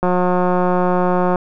click train, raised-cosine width 1 ms, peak -4 dBFS, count 240, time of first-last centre 0.03-1.358 s, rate 180 Hz, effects none

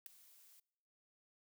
blue noise with ADSR envelope, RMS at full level -42 dBFS, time 0.06-0.6 s, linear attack 3 ms, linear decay 4 ms, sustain -22 dB, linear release 6 ms, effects noise-tail reverb RT60 0.9 s tail -25 dB re dry

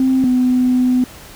sine tone pair in turn, 261.6 / 251.9 Hz, C4 / B3, 0 / +34 cents, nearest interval minor second, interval 66 cents, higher first, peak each -10 dBFS, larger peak neither, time 0-0.24 / 0.24-1.04 s, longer second, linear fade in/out 2 ms, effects tanh soft clip ceiling -6 dBFS + pink hiss -38 dBFS RMS until 1.35 s

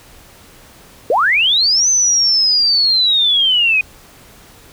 sine linear two-way sweep, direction up then down, 413.6 to 6190 to 2464 Hz, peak -10 dBFS, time 1.1-3.81 s, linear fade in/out 2 ms, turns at 1.89 s, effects pink hiss -43 dBFS RMS until 4.72 s

